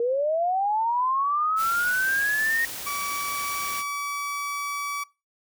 sine linear sweep, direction up, 461 to 1867 Hz, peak -21 dBFS, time 0-2.65 s, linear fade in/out 2 ms
white noise, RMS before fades -35 dBFS, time 1.56-3.84 s, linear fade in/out 50 ms
30% pulse tone, 1145 Hz, D6, 44 cents flat, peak -25 dBFS, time 2.86-5.04 s, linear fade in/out 10 ms
effects noise-tail reverb RT60 0.3 s tail -24 dB re dry

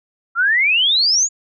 sine exponential sweep, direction up, 1329 to 7010 Hz, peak -12 dBFS, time 0.35-1.29 s, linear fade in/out 50 ms, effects none

